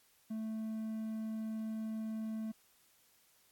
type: tone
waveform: triangle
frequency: 220 Hz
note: A3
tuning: in tune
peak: -35 dBFS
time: 0.3-2.52 s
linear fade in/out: 10 ms
effects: white hiss -69 dBFS RMS until 3.51 s + AAC 64 kbps